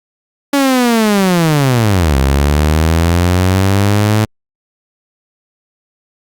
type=linear two-way sweep; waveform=sawtooth; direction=down then up; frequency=284.9 to 66 to 109 Hz; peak=-5 dBFS; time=0.53-4.25 s; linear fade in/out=5 ms; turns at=2.17 s; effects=Opus 48 kbps